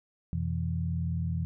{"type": "tone cluster", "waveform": "sine", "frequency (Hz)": [86.9, 126.1, 166], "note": ["F2", "B2", "E3"], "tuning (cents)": [-8, 36, 12], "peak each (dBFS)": [-31, -35, -32], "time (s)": [0.33, 1.45], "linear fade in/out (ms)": 0, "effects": []}